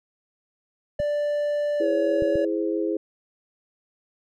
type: tone with pitch glide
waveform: triangle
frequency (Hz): 587.3 to 564.7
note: D5 to C#5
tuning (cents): 0 to +32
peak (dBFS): -20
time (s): 0.99-2.45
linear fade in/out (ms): 5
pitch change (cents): -68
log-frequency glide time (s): 1.79-1.87
type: clicks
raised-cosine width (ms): 5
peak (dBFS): -21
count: 3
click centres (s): 1.001 / 2.223 / 2.356
type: chord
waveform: sine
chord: E augmented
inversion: none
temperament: equal with one note detuned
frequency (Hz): 329.6 / 415.3 / 521.7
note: E4 / G#4 / B#4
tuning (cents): 0 / 0 / -5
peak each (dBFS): -25 / -27 / -30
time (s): 1.8-2.97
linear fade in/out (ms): 5
effects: none